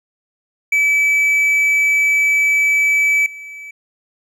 triangle tone with level steps, 2300 Hz, D7, 37 cents flat, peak -10 / -29 dBFS, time 0.72-3.71 s, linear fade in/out 5 ms, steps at 3.26 s, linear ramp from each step 2 ms, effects none

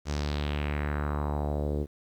sawtooth tone with low-pass filter sweep, 73.42 Hz, D2, in tune, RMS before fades -30 dBFS, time 0.05-1.87 s, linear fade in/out 50 ms, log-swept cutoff 6500 to 390 Hz, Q 2.5, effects 10-bit

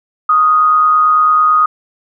sine tone with amplitude modulation, 1244.5 Hz, D#6, in tune, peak -5 dBFS, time 0.29-1.66 s, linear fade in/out 5 ms, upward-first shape sine, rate 149 Hz, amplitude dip 40%, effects none

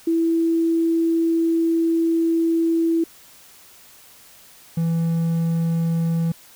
sine / triangle tone pair in turn, 330.5 / 165.73 Hz, E4 / E3, +5 / +10 cents, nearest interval octave, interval 1195 cents, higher first, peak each -16 dBFS, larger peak neither, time 0.07-3.04 / 4.77-6.32 s, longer first, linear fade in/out 5 ms, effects white hiss -48 dBFS RMS until 6.55 s

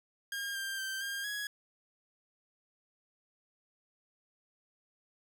sawtooth tone with pitch steps, 1616 / 1587 / 1561 / 1607 / 1669 Hz, G#6 / G6 / G6 / G6 / G#6, -48 / +21 / -8 / +43 / +8 cents, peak -32 dBFS, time 0.32-1.47 s, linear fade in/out 2 ms, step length 230 ms, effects none

